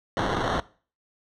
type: noise with sample-and-hold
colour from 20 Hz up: violet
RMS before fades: -26 dBFS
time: 0.17-0.6 s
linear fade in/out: 0 ms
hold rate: 2450 Hz
effects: noise-tail reverb RT60 0.4 s tail -20 dB re dry + low-pass 4000 Hz 12 dB/octave